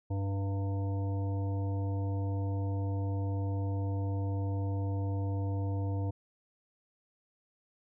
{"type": "harmonic tone with a mistuned harmonic", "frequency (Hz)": 98, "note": "G2", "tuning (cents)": 0, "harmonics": [1, 3, 5, 7, 9], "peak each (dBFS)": [-30, -40, -44, -47, -49], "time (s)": [0.1, 6.11], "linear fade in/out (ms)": 10, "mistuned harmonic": 9, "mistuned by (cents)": 55, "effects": []}